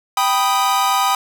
45% pulse chord, G augmented, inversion none, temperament equal, 784 / 987.8 / 1244.5 Hz, G5 / B5 / D#6, 0 / 0 / 0 cents, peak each -19 dBFS, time 0.17-1.15 s, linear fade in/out 2 ms, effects none

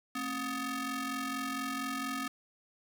sawtooth ring-modulated tone, 493.9 Hz, B4, in tune, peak -27 dBFS, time 0.15-2.28 s, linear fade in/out 5 ms, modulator 763 Hz, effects none

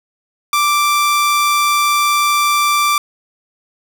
sawtooth tone, 1174.7 Hz, D6, in tune, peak -8 dBFS, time 0.53-2.98 s, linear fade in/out 2 ms, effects none

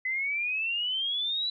sine exponential sweep, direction up, 2017 to 3986 Hz, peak -27 dBFS, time 0.05-1.5 s, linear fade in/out 5 ms, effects none

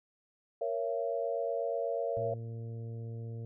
sine chord, A# diminished, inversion none, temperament equal with one note detuned, 466.2 / 554.4 / 674.3 Hz, A#4 / C#5 / E5, 0 / 0 / +39 cents, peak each -35 dBFS, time 0.61-2.34 s, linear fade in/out 5 ms
harmonic tone, 114.5 Hz, A#2, 31 cents flat, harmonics 1 / 2 / 3 / 4 / 5 / 6, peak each -38 / -51 / -56 / -50 / -61 / -64 dBFS, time 2.17-3.45 s, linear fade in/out 0 ms
effects none

